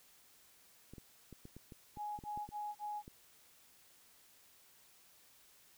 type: clicks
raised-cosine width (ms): 3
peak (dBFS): -38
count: 12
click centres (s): 0.936 / 0.982 / 1.327 / 1.454 / 1.566 / 1.722 / 1.972 / 2.189 / 2.238 / 2.375 / 2.49 / 3.079
type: tone bursts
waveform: sine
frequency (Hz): 835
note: G#5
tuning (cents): +9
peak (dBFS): -39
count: 4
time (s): 1.96-3.028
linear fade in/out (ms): 50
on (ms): 240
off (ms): 36
effects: white hiss -65 dBFS RMS until 5.77 s